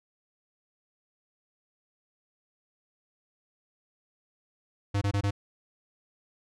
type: tone bursts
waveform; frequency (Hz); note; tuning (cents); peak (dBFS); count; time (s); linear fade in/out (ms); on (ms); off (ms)
square; 100.7; G2; +47; -25; 4; 4.94-5.309; 10; 75; 23
effects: low-pass 7000 Hz 12 dB/octave